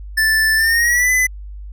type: tone with pitch glide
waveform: square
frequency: 1760 to 2010 Hz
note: A6 to B6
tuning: 0 to +30 cents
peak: -13 dBFS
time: 0.17-1.27 s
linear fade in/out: 10 ms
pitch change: +230 cents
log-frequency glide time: 0.56-1.11 s
effects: added 50 Hz sine -29 dBFS peak until 1.72 s